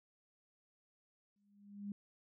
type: tone with exponential growth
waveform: sine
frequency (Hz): 202.7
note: G#3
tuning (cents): -42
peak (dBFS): -38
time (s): 1.36-1.92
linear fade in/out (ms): 2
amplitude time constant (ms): 120
effects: none